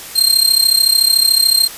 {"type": "tone with amplitude modulation", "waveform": "sawtooth", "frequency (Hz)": 4186, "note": "C8", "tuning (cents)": 0, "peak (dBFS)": -3, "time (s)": [0.15, 1.68], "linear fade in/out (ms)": 20, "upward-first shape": "sine", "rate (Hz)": 33.7, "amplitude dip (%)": 80, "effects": ["white hiss -31 dBFS RMS until 1.77 s", "resampled to 32000 Hz"]}